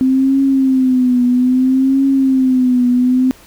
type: tone with vibrato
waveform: sine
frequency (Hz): 258.9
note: C4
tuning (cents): -18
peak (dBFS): -9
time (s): 0.01-3.31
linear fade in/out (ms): 0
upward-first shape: triangle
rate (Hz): 0.61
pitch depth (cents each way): 94
effects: pink hiss -43 dBFS RMS until 3.46 s